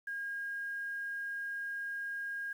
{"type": "tone with quantisation", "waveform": "sine", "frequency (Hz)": 1624, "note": "G#6", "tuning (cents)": -39, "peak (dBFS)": -36, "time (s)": [0.07, 2.53], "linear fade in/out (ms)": 5, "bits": 10, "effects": []}